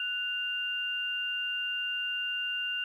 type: tone pair together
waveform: sine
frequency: 1480 / 2794 Hz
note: F#6 / F7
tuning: 0 / 0 cents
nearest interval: major seventh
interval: 1100 cents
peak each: -36 / -31 dBFS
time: 0-2.84 s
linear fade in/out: 2 ms
effects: 11-bit